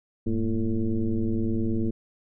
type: tone with frequency modulation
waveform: sine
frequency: 118.5 Hz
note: A#2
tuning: 29 cents sharp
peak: -22 dBFS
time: 0.26-1.91 s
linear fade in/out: 10 ms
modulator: 109 Hz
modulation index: 2.2
effects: none